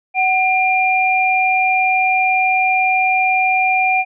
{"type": "tone pair together", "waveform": "sine", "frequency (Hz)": [750, 2394], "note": ["F#5", "D7"], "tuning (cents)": [23, 33], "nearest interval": "octave + minor sixth", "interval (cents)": 2010, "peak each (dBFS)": -15, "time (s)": [0.14, 4.05], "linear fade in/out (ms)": 50, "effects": []}